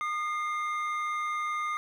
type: tone pair together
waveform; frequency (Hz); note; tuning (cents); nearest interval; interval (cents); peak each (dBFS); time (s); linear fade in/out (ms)
triangle; 1222 / 2107; D#6 / C7; -32 / +12; major sixth; 944; -28 / -34; 0.01-1.77; 0
effects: none